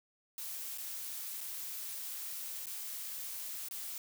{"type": "noise with dropouts", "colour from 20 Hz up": "blue", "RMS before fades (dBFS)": -42, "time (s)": [0.38, 3.98], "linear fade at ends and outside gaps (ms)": 1, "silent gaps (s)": [[0.776, 0.782], [1.407, 1.411], [2.658, 2.668], [3.686, 3.71]], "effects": []}